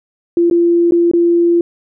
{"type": "tone with dropouts", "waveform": "sine", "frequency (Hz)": 342.8, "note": "F4", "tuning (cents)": -32, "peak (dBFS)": -8, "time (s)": [0.37, 1.61], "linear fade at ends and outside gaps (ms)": 2, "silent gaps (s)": [[0.5, 0.511], [0.91, 0.921], [1.114, 1.135]], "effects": []}